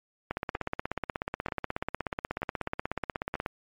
two click trains, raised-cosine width 0.5 ms, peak -18 / -15 dBFS, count 4 / 53, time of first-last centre 0.55-3.354 / 0.31-3.462 s, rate 1.07 / 16.5 Hz, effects MP3 64 kbps

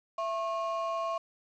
triangle ring-modulated tone, 877 Hz, A5, 6 cents flat, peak -25 dBFS, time 0.18-1.18 s, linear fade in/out 5 ms, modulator 211 Hz, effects resampled to 16000 Hz + 9-bit

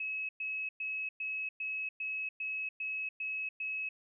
sine tone bursts, 2571 Hz, E7, 44 cents flat, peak -34 dBFS, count 10, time 0-3.89 s, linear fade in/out 5 ms, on 290 ms, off 110 ms, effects none

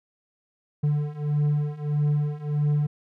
triangle beating tone pair, 146.83 / 148.43 Hz, D3 / D3, 0 / +19 cents, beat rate 1.6 Hz, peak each -24 / -22 dBFS, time 0.83-2.87 s, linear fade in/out 10 ms, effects none

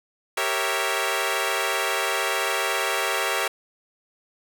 10% pulse chord, G diminished seventh, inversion none, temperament equal, 392 / 466.2 / 554.4 / 659.3 Hz, G4 / Bb4 / Db5 / Fb5, 0 / 0 / 0 / 0 cents, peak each -20 dBFS, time 0.37-3.48 s, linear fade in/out 5 ms, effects none

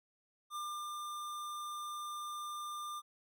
square tone with ADSR envelope, 1197 Hz, D6, 33 cents sharp, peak -39 dBFS, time 0.5-3.02 s, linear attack 57 ms, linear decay 320 ms, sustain -2 dB, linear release 39 ms, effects none

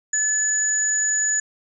sine tone pair together, 1723 / 6885 Hz, A6 / A8, -37 / -39 cents, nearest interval 2 octaves, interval 2398 cents, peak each -26 / -19 dBFS, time 0.13-1.4 s, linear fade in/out 5 ms, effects none

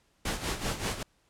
pink noise with tremolo, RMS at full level -30 dBFS, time 0.25-1.03 s, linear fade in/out 5 ms, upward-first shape sine, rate 5.2 Hz, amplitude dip 70%, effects pink hiss -69 dBFS RMS until 1.29 s + low-pass 10000 Hz 12 dB/octave

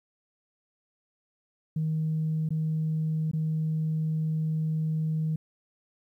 sine tone with dropouts, 157.4 Hz, D#3, 20 cents sharp, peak -24 dBFS, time 1.76-5.36 s, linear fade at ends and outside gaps 5 ms, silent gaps 2.49-2.505 / 3.314-3.333 s, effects tanh soft clip ceiling -21 dBFS + 11-bit

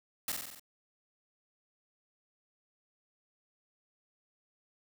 white noise with echo, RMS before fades -34 dBFS, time 0.28-0.32 s, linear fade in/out 2 ms, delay 46 ms, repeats 6, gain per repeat -3 dB, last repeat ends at 0.596 s, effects none

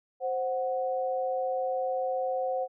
sine tone pair together, 523.8 / 739 Hz, C5 / F#5, +2 / -2 cents, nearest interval tritone, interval 596 cents, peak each -29 / -31 dBFS, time 0.2-2.68 s, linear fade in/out 50 ms, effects none

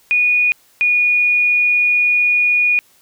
sine tone pair in turn, 2460 / 2451 Hz, D#7 / D#7, -20 / -27 cents, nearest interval unison, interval 7 cents, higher first, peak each -11 dBFS, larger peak neither, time 0.11-0.52 / 0.81-2.79 s, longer second, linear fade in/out 0 ms, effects white hiss -53 dBFS RMS until 3.01 s

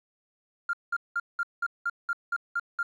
triangle tone bursts, 1396.9 Hz, F6, in tune, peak -21 dBFS, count 10, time 0.69-2.83 s, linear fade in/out 5 ms, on 43 ms, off 190 ms, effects tanh soft clip ceiling -23 dBFS

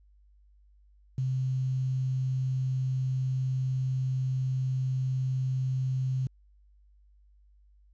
sine tone with quantisation, 130.3 Hz, C3, 7 cents flat, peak -26 dBFS, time 1.18-6.27 s, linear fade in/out 2 ms, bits 9, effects added 50 Hz sine -57 dBFS peak until 7.93 s + resampled to 16000 Hz

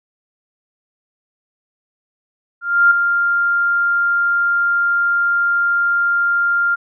sine tone with ADSR envelope, 1396.9 Hz, F6, in tune, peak -6 dBFS, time 2.61-6.76 s, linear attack 300 ms, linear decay 6 ms, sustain -7 dB, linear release 21 ms, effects none

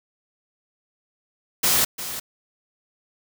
white noise with echo, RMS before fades -19 dBFS, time 1.63-1.85 s, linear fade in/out 10 ms, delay 350 ms, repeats 1, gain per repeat -12 dB, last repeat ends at 2.2 s, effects none

